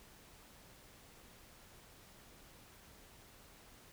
silence, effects pink hiss -60 dBFS RMS until 3.92 s

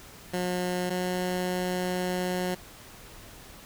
15% pulse tone pair in turn, 180 / 181.46 Hz, F#3 / F#3, -47 / -33 cents, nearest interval unison, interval 14 cents, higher second, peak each -21 dBFS, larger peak neither, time 0.33-0.9 / 0.9-2.55 s, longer second, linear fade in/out 10 ms, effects pink hiss -48 dBFS RMS until 3.65 s

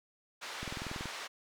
pink band-pass noise, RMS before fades -43 dBFS, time 0.41-1.28 s, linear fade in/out 20 ms, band 840 to 5500 Hz, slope 12 dB/octave
click train, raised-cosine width 3 ms, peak -28 dBFS, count 10, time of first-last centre 0.63-1.057 s, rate 21.1 Hz
effects none

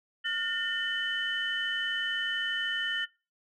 sine tone cluster, 1422 / 1813 / 3016 Hz, F6 / A#6 / F#7, +31 / -49 / +32 cents, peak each -37 / -31 / -31 dBFS, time 0.24-3.06 s, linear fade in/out 20 ms, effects noise-tail reverb RT60 0.3 s tail -22 dB re dry + tanh soft clip ceiling -20 dBFS

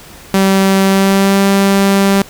sawtooth tone with pitch glide, 193.3 to 196.79 Hz, G3 to G3, -24 to +7 cents, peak -4 dBFS, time 0.34-2.22 s, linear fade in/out 2 ms, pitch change +31 cents, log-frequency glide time 0.85-1.4 s, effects pink hiss -36 dBFS RMS until 2.29 s

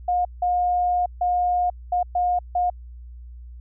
sine tone bursts at uneven times, 715 Hz, F5, 41 cents sharp, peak -18 dBFS, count 6, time 0.08-0.25 / 0.42-1.06 / 1.21-1.7 / 1.92-2.03 / 2.15-2.39 / 2.55-2.7 s, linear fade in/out 5 ms, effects added 60 Hz sine -37 dBFS peak until 3.6 s

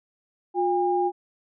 sine tone pair together, 356.8 / 808 Hz, F4 / G#5, +37 / -48 cents, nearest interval octave + major second, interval 1415 cents, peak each -23 dBFS, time 0.54-1.12 s, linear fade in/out 50 ms, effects none

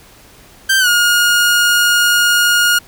sawtooth tone with pitch glide, 1568 to 1429.6 Hz, G6 to F6, 0 to +40 cents, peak -6 dBFS, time 0.69-2.79 s, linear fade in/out 10 ms, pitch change -160 cents, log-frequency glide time 0.79-0.88 s, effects pink hiss -43 dBFS RMS until 2.87 s

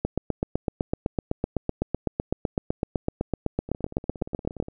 two click trains, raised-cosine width 2 ms, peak -10 / -24 dBFS, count 37 / 18, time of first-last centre 0.05-4.601 / 3.69-4.684 s, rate 7.91 / 17.1 Hz, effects none

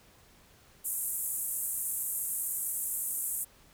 white band-pass noise, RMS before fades -34 dBFS, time 0.84-3.45 s, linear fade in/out 20 ms, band 7900 to 14000 Hz, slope 48 dB/octave, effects pink hiss -60 dBFS RMS until 3.73 s

